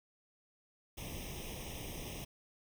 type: noise with comb filter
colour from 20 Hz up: pink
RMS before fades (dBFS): -44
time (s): 0.97-2.25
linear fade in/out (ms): 10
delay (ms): 0.34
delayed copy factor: +0.9
effects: none